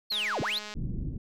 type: linear two-way sweep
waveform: triangle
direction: down then up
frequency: 4435 to 82.41 to 4435 Hz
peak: -26 dBFS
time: 0.1-0.59 s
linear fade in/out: 10 ms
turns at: 0.41 s
type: click train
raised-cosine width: 0.2 ms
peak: -23 dBFS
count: 131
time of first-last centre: 0.12-0.739 s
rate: 210 Hz
type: low-pass noise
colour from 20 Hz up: pink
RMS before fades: -33 dBFS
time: 0.75-1.18 s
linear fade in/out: 5 ms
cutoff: 270 Hz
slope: 24 dB/octave
effects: none